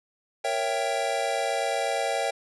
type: chord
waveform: square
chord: A# diminished seventh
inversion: none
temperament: equal with one note detuned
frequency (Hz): 466.2 / 554.4 / 665.4 / 784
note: A#4 / C#5 / E5 / G5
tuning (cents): 0 / 0 / +16 / 0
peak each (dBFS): -34 / -31 / -31 / -30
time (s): 0.44-2.31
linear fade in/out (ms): 10
effects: resampled to 24000 Hz